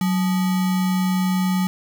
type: tone with sample-and-hold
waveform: sine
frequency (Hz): 185.2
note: F#3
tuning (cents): +2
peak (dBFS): -17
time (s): 0.01-1.67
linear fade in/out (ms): 2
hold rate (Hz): 1050
effects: none